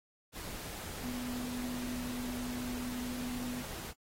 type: tone in noise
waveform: sine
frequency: 246.9 Hz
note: B3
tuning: in tune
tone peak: -37 dBFS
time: 1.01-3.64 s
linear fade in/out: 50 ms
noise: pink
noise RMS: -44 dBFS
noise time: 0.32-3.94 s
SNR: +4 dB
effects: AAC 48 kbps